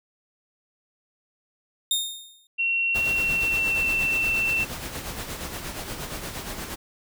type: tone with exponential decay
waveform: sawtooth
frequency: 3669 Hz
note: A#7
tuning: 28 cents flat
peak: -16 dBFS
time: 1.91-2.47 s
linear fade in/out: 2 ms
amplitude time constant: 120 ms
type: tone with pitch glide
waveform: sine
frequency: 2730 to 2686 Hz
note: F7 to E7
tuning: -40 to +32 cents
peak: -21 dBFS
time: 2.58-4.65 s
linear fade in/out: 20 ms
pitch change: -28 cents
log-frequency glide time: 3.1-3.89 s
type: noise with tremolo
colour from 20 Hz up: pink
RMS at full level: -32 dBFS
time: 2.94-6.76 s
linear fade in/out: 20 ms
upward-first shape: sine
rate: 8.5 Hz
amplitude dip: 50%
effects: none